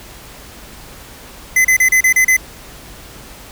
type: tone bursts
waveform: square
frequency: 2033 Hz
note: B6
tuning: 50 cents sharp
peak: -9 dBFS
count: 7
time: 1.56-2.367 s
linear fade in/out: 5 ms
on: 87 ms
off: 33 ms
effects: added 50 Hz sine -44 dBFS peak until 3.51 s + pink hiss -37 dBFS RMS until 3.51 s